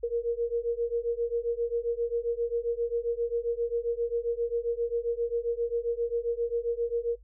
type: beating tone pair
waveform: sine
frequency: 466.2 / 473.7 Hz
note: A#4 / A#4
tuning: 0 / +28 cents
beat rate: 7.5 Hz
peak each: -29 dBFS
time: 0.03-7.16 s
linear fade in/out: 10 ms
effects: noise-tail reverb RT60 0.1 s tail -18 dB re dry + added 50 Hz sine -51 dBFS peak until 7.23 s

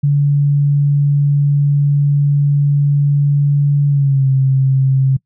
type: tone with pitch glide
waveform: sine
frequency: 143.4 to 133.8 Hz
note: D3 to C3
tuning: -41 to +39 cents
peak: -9 dBFS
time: 0.03-5.17 s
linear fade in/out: 10 ms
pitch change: -120 cents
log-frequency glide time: 3.88-4.28 s
effects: noise-tail reverb RT60 0.1 s tail -22 dB re dry

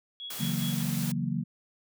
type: tone with tremolo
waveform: sine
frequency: 3342 Hz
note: G#7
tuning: 10 cents sharp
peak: -36 dBFS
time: 0.2-0.82 s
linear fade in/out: 0 ms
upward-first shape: sine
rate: 4.8 Hz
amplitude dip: 80%
type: high-pass noise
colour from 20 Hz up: white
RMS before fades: -38 dBFS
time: 0.3-1.12 s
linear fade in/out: 5 ms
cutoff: 110 Hz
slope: 24 dB/octave
type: chord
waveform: sine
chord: F# dominant seventh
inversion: second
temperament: equal with one note detuned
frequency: 138.99 / 164.81 / 185 / 233.1 Hz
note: C#3 / E3 / F#3 / A#3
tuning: +5 / 0 / 0 / 0 cents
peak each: -33 dBFS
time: 0.39-1.44 s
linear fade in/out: 20 ms
effects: none

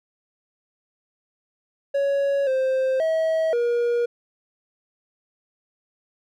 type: tone with pitch steps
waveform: triangle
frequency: 558 / 524 / 643 / 476.2 Hz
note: C#5 / C5 / E5 / A#4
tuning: +11 / +2 / -43 / +37 cents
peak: -17 dBFS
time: 1.94-4.06 s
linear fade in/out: 10 ms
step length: 530 ms
effects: none

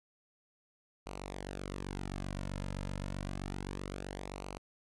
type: tone with flanger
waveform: sawtooth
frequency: 47.73 Hz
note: G1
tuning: 45 cents flat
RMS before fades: -41 dBFS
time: 1.06-4.58 s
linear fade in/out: 0 ms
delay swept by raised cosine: 0.57 to 2.67 ms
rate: 0.29 Hz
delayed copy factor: -0.7
effects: resampled to 24000 Hz

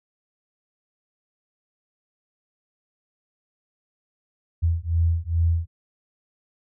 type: beating tone pair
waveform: sine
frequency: 82.41 / 84.81 Hz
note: E2 / E2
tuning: 0 / +50 cents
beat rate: 2.4 Hz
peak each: -22 dBFS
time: 4.62-5.67 s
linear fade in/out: 20 ms
effects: none

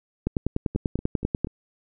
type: two click trains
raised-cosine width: 3 ms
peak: -10 / -21 dBFS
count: 13 / 4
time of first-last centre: 0.27-1.446 / 0.75-1.471 s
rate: 10.2 / 4.16 Hz
effects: none

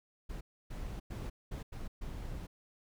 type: noise bursts at uneven times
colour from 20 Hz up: brown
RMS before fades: -41 dBFS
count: 6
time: 0.29-0.41 / 0.7-1 / 1.1-1.3 / 1.51-1.63 / 1.72-1.88 / 2.01-2.47 s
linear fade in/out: 10 ms
effects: none

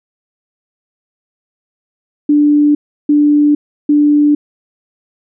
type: tone bursts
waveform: sine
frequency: 294.4 Hz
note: D4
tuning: 4 cents sharp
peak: -6 dBFS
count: 3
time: 2.29-4.35 s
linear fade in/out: 5 ms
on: 460 ms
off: 340 ms
effects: none

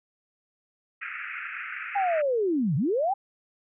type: band-pass noise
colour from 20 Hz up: pink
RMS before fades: -36 dBFS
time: 1.01-2.22 s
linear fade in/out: 10 ms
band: 1300 to 2600 Hz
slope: 96 dB/octave
type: linear two-way sweep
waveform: sine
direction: down then up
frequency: 820 to 123.47 to 820 Hz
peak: -22 dBFS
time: 1.95-3.14 s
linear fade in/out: 10 ms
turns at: 2.76 s
effects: none

